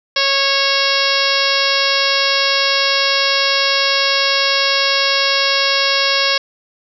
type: harmonic tone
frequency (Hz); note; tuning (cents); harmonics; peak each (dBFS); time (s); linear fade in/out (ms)
550; C#5; -14; 1 / 2 / 3 / 4 / 5 / 6 / 7 / 8 / 9 / 10; -22 / -22 / -22 / -22 / -22 / -22 / -22 / -22 / -22 / -22; 0.16-6.38; 5
effects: none